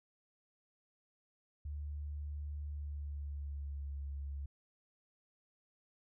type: tone with pitch glide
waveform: sine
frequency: 73.42 to 70.23 Hz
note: D2 to C#2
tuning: 0 to +23 cents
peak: -39 dBFS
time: 1.65-4.46 s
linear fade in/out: 5 ms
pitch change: -77 cents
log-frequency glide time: 2.66-3.93 s
effects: none